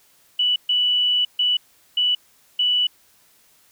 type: tone bursts at uneven times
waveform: sine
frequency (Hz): 2960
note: F#7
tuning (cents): 0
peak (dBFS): -16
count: 5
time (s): 0.39-0.56 / 0.69-1.25 / 1.39-1.57 / 1.97-2.15 / 2.59-2.87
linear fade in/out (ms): 5
effects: white hiss -57 dBFS RMS until 3.71 s